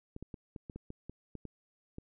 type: clicks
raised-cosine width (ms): 3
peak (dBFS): -30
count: 11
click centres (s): 0.164 / 0.226 / 0.342 / 0.562 / 0.698 / 0.76 / 0.904 / 1.096 / 1.353 / 1.453 / 1.984
effects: none